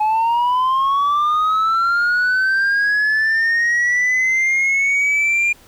sine linear sweep, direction up, 846 to 2406 Hz, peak -11 dBFS, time 0-5.53 s, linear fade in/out 10 ms, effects tanh soft clip ceiling -13 dBFS + pink hiss -48 dBFS RMS until 5.67 s

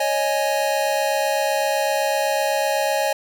square chord, C# suspended second, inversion none, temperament equal, 554.4 / 622.3 / 830.6 Hz, C#5 / D#5 / G#5, 0 / 0 / 0 cents, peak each -24 dBFS, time 0-3.13 s, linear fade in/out 5 ms, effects none

